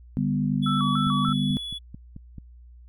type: chord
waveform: sine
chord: G major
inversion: second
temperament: equal with one note detuned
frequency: 146.83 / 198.16 / 246.9 Hz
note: D3 / G3 / B3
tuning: 0 / +19 / 0 cents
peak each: -26 dBFS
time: 0.17-1.57 s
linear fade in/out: 0 ms
type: tone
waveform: triangle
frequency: 3405 Hz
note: G#7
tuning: 42 cents sharp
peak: -30 dBFS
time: 0.62-1.79 s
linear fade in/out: 20 ms
type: tone with vibrato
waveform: sine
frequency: 1229 Hz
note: D#6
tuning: 22 cents flat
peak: -25 dBFS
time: 0.66-1.33 s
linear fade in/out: 5 ms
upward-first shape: square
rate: 3.4 Hz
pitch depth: 130 cents each way
type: click train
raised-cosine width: 5 ms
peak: -26 dBFS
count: 7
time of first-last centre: 1.07-2.383 s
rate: 4.57 Hz
effects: added 60 Hz sine -45 dBFS peak until 2.88 s